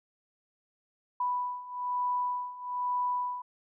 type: beating tone pair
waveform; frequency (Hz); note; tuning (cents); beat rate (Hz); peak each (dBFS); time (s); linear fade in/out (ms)
sine; 987.8 / 988.9; B5 / B5; 0 / +2; 1.1; -34 / -31; 1.2-3.42; 5
effects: none